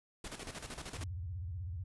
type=noise with tremolo; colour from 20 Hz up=pink; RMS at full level=-43 dBFS; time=0.24-1.04 s; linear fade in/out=5 ms; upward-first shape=square; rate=13 Hz; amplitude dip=65%
type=tone with vibrato; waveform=sine; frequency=87.3 Hz; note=F2; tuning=in tune; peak=-38 dBFS; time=0.98-1.84 s; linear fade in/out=10 ms; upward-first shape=square; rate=16 Hz; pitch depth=190 cents each way
effects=resampled to 24000 Hz